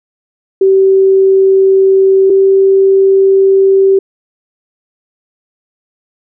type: tone pair in turn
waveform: sine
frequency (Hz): 385 / 387.5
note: G4 / G4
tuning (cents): -31 / -20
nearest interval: unison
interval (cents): 11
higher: second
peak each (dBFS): -4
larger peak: neither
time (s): 0.61-2.3 / 2.3-3.99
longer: neither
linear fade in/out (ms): 5
effects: none